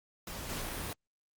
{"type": "noise with level steps", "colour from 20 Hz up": "pink", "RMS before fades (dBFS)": [-42, -38], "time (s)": [0.27, 0.93], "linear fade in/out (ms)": 2, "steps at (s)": 0.49, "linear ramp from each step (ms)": 5, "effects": ["Opus 48 kbps"]}